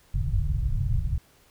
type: low-pass noise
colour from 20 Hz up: pink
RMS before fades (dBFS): -25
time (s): 0.14-1.18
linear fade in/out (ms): 5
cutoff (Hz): 140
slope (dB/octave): 48
effects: pink hiss -59 dBFS RMS until 1.5 s